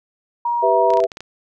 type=tone; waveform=sine; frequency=949 Hz; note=A#5; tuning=31 cents sharp; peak=-17 dBFS; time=0.45-1 s; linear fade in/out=5 ms
type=chord; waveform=sine; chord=E minor; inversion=first; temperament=equal; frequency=392 / 493.9 / 659.3 Hz; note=G4 / B4 / E5; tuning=0 / 0 / 0 cents; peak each=-20 / -19 / -16 dBFS; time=0.62-1.07 s; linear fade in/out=20 ms
type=clicks; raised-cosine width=0.2 ms; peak=-15 dBFS; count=8; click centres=0.904 / 0.937 / 0.972 / 1.003 / 1.039 / 1.118 / 1.171 / 1.206 s
effects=none